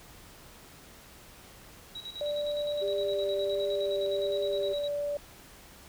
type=tone with tremolo; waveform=sine; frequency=3870 Hz; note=B7; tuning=36 cents flat; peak=-37 dBFS; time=1.95-4.88 s; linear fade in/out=5 ms; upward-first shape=square; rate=9.7 Hz; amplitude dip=70%
type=tone with pitch glide; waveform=sine; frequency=587.3 to 579.9 Hz; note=D5 to D5; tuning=0 to -22 cents; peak=-29 dBFS; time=2.21-5.17 s; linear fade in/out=2 ms; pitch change=-22 cents; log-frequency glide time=2.95-4.79 s
type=tone with vibrato; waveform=sine; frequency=400 Hz; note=G4; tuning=35 cents sharp; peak=-31 dBFS; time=2.81-4.74 s; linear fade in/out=20 ms; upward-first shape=triangle; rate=1.4 Hz; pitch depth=17 cents each way
effects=pink hiss -52 dBFS RMS until 5.88 s